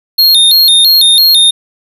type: tone with vibrato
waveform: square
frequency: 3948 Hz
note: B7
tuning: 1 cent flat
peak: -4 dBFS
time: 0.18-1.51 s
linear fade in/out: 10 ms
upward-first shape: square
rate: 3 Hz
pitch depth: 130 cents each way
effects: none